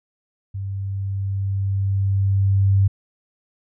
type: tone with level ramp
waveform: sine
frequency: 97.9 Hz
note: G2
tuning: 2 cents flat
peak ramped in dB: -25 to -12 dBFS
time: 0.54-2.88 s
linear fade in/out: 10 ms
effects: none